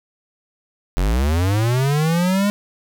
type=linear sweep; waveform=square; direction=up; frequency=41.01 to 207.1 Hz; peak=-16 dBFS; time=0.97-2.5 s; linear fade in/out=0 ms; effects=none